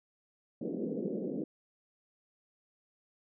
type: band-pass noise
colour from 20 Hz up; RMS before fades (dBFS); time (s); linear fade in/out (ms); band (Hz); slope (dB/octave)
pink; -36; 0.61-1.44; 5; 180 to 510; 48
effects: none